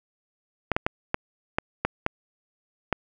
clicks, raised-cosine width 0.5 ms, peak -7 dBFS, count 8, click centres 0.717 / 0.765 / 0.865 / 1.144 / 1.585 / 1.85 / 2.064 / 2.927 s, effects none

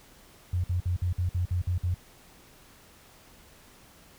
sine tone bursts, 89.2 Hz, F2, 37 cents sharp, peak -24 dBFS, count 9, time 0.53-1.944 s, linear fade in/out 5 ms, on 110 ms, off 53 ms, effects pink hiss -55 dBFS RMS until 4.18 s

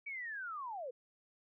sine linear sweep, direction down, 2300 to 466.2 Hz, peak -40 dBFS, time 0.06-0.91 s, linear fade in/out 10 ms, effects none

